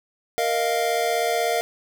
square chord, Bb suspended fourth, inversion none, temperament equal, 466.2 / 622.3 / 698.5 Hz, Bb4 / Eb5 / F5, 0 / 0 / 0 cents, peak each -26 / -28 / -24 dBFS, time 0.38-1.61 s, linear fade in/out 0 ms, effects none

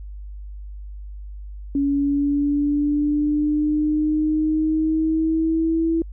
sine exponential sweep, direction up, 280 to 329.6 Hz, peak -17 dBFS, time 1.75-6.02 s, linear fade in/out 2 ms, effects added 50 Hz sine -32 dBFS peak until 6.12 s

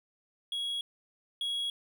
triangle tone pair in turn, 3322 / 3322 Hz, G#7 / G#7, 0 / 0 cents, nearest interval unison, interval 0 cents, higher neither, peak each -30 / -29 dBFS, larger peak second, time 0.52-0.81 / 1.41-1.7 s, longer neither, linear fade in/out 2 ms, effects none

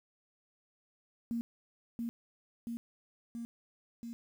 sine tone with echo, 233.4 Hz, A#3, 2 cents sharp, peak -32 dBFS, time 1.31-1.41 s, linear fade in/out 0 ms, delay 680 ms, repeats 4, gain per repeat -2 dB, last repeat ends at 4.13 s, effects 10-bit

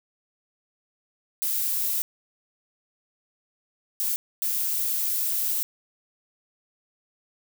violet noise bursts at uneven times, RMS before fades -26 dBFS, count 3, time 1.42-2.02 / 4-4.16 / 4.42-5.63 s, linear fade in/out 0 ms, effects none

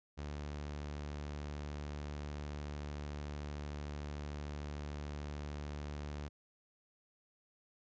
sawtooth tone, 73.42 Hz, D2, in tune, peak -37 dBFS, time 0.17-6.29 s, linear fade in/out 20 ms, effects resampled to 16000 Hz

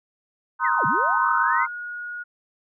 sine chord, C half-diminished seventh, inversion third, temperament just, 941.9 / 1046.5 / 1255.8 / 1507 Hz, Bb5 / C6 / Eb6 / Gb6, +18 / 0 / +16 / +31 cents, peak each -24 dBFS, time 0.59-1.68 s, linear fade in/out 50 ms
sine linear two-way sweep, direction down then up, 2128 to 115.2 to 2128 Hz, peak -28 dBFS, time 0.64-1.66 s, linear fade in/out 10 ms, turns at 0.86 s
sine tone with pitch glide, 1302 to 1444.7 Hz, E6 to F#6, -22 to -42 cents, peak -30 dBFS, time 1.23-2.24 s, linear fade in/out 20 ms, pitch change +180 cents, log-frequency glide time 1.55-1.69 s
effects none

